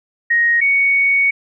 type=tone pair in turn; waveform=sine; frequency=1874 / 2229 Hz; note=A#6 / C#7; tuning=+9 / +9 cents; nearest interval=minor third; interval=300 cents; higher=second; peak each=-11 dBFS; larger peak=neither; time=0.3-0.61 / 0.61-1.31 s; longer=second; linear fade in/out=10 ms; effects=none